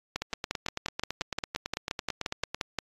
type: two click trains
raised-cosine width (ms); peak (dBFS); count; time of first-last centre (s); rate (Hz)
0.2; -12 / -14; 16 / 22; 0.16-2.787 / 0.22-2.546; 5.71 / 9.03
effects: AAC 32 kbps